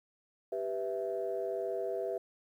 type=chord; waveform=sine; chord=E minor; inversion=first; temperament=equal; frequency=392 / 493.9 / 659.3 Hz; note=G4 / B4 / E5; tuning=0 / 0 / 0 cents; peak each=-36 / -37 / -36 dBFS; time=0.52-2.18 s; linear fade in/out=5 ms; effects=tanh soft clip ceiling -24 dBFS + 11-bit